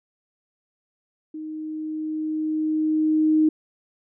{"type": "tone with level ramp", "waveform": "sine", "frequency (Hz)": 311.1, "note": "D#4", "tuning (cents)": 0, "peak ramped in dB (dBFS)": [-31, -14], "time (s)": [1.34, 3.49], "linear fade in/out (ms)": 5, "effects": []}